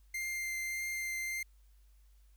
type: tone with vibrato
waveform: 45% pulse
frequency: 2097 Hz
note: C7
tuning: 3 cents sharp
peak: -35 dBFS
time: 0.14-1.43 s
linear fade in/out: 5 ms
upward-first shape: triangle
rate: 1.7 Hz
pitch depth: 10 cents each way
effects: added 50 Hz sine -59 dBFS peak until 2.36 s + white hiss -75 dBFS RMS until 2.36 s